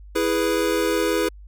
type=chord; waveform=square; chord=E major; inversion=none; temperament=equal; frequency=329.6 / 415.3 / 493.9 Hz; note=E4 / G#4 / B4; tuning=0 / 0 / 0 cents; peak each=-24 dBFS; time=0.15-1.29 s; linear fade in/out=10 ms; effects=added 50 Hz sine -39 dBFS peak until 1.47 s + MP3 96 kbps